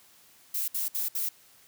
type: noise bursts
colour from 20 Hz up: violet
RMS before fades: -30 dBFS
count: 4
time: 0.54-1.289 s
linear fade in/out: 5 ms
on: 140 ms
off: 63 ms
effects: white hiss -58 dBFS RMS until 1.67 s + high-pass 60 Hz 12 dB/octave